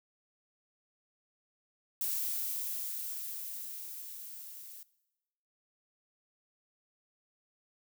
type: noise with level ramp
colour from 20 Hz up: violet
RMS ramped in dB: -33 to -49 dBFS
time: 2.01-4.83 s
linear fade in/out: 2 ms
effects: noise-tail reverb RT60 1.0 s tail -20 dB re dry